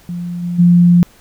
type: tone with level steps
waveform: sine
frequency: 174.61 Hz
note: F3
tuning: in tune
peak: -20 / -17 / -5 dBFS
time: 0.09-1.03 s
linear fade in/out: 0 ms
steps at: 0.42 / 0.58 s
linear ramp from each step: 20 ms
effects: pink hiss -47 dBFS RMS until 1.2 s